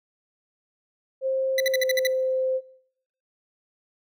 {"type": "tone with pitch glide", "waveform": "sine", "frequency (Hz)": [529, 520.2], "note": ["C5", "C5"], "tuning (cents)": [19, -10], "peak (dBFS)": -22, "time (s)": [1.21, 2.61], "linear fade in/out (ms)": 50, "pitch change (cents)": -29, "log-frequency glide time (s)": [1.71, 1.78]}
{"type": "tone bursts", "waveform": "25% pulse", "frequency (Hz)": 1988, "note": "B6", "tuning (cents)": 11, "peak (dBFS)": -18, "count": 7, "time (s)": [1.58, 2.07], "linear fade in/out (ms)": 2, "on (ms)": 22, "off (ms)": 56}
{"effects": ["noise-tail reverb RT60 0.8 s tail -22 dB re dry"]}